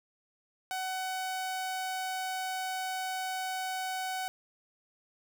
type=tone; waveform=sawtooth; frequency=750 Hz; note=F#5; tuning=23 cents sharp; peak=-29 dBFS; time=0.71-4.28 s; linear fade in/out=0 ms; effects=none